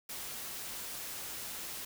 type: noise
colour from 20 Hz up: white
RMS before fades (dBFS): -42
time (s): 0.09-1.85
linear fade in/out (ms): 5
effects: none